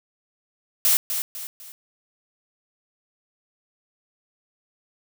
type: noise with echo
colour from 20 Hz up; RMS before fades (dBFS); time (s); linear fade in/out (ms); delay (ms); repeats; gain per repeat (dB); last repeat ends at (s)
blue; -18; 0.85-0.97; 0; 250; 3; -8; 1.72
effects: none